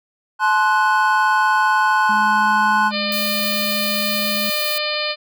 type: chord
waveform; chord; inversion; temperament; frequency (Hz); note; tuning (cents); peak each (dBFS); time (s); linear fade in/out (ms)
triangle; F# diminished; first; equal with one note detuned; 861.9 / 1046.5 / 1480; A5 / C6 / F#6; -36 / 0 / 0; -16; 0.39-2.92; 50
type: tone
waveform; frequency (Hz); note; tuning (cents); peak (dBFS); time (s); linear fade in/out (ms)
sine; 210; G#3; +19; -26; 2.09-4.5; 5
type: harmonic tone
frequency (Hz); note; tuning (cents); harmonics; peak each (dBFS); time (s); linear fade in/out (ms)
602; D5; +43; 1 / 2 / 3 / 4 / 5 / 6 / 7 / 8; -26 / -30 / -31 / -26 / -29 / -30 / -26 / -29; 2.9-5.16; 50
type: noise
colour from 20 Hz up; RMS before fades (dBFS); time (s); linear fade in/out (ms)
violet; -26; 3.12-4.78; 2
effects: none